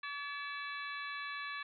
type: harmonic tone with a mistuned harmonic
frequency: 572 Hz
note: D5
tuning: 46 cents flat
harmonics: 2 / 3 / 4 / 5 / 6 / 7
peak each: -44 / -43 / -48 / -49 / -52 / -51 dBFS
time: 0.03-1.63 s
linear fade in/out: 5 ms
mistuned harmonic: 5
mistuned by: -130 cents
effects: none